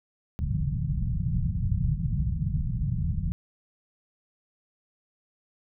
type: low-pass noise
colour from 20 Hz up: white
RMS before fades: -27 dBFS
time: 0.39-3.32 s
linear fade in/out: 0 ms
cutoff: 170 Hz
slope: 48 dB/octave
effects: none